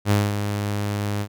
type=tone with ADSR envelope; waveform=sawtooth; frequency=102.7 Hz; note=G#2; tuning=19 cents flat; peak=-11 dBFS; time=0.05-1.28 s; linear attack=57 ms; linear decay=210 ms; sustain=-8 dB; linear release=68 ms; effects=none